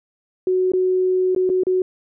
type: tone with dropouts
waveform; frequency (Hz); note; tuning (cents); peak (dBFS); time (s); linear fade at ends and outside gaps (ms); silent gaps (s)
sine; 370; F#4; 0; -15; 0.47-1.82; 2; 0.719-0.735 / 1.349-1.362 / 1.493-1.499 / 1.635-1.668
effects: none